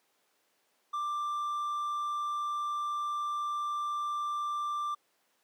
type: tone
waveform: triangle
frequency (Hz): 1181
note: D6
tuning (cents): +9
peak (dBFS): -29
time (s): 0.93-4.95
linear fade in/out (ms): 10
effects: pink hiss -72 dBFS RMS until 5.43 s + high-pass 400 Hz 12 dB/octave